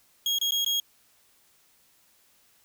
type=tone with dropouts; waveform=35% pulse; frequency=3282 Hz; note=G#7; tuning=21 cents flat; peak=-22 dBFS; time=0.26-0.8 s; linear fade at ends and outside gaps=2 ms; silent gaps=0.386-0.413 / 0.509-0.52 / 0.647-0.662 s; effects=white hiss -63 dBFS RMS until 2.64 s